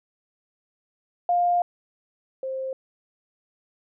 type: tone pair in turn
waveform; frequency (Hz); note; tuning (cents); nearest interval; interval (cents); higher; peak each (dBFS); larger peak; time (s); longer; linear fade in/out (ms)
sine; 704 / 527.4; F5 / C5; +14 / +14; perfect fourth; 500; first; -18 / -27; first; 1.29-1.62 / 2.43-2.73; first; 2
effects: none